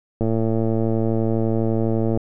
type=click train; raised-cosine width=2 ms; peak=-9 dBFS; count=221; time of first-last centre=0.21-2.174 s; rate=112 Hz; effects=none